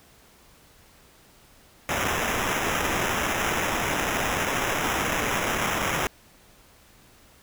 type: noise with sample-and-hold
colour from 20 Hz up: white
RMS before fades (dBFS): -26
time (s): 1.89-6.07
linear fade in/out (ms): 0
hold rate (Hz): 4410
effects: pink hiss -55 dBFS RMS until 7.42 s